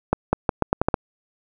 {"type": "accelerating click train", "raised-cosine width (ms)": 1, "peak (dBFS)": -3, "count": 8, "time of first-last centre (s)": [0.13, 0.942], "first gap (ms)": 200, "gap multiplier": 0.81, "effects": []}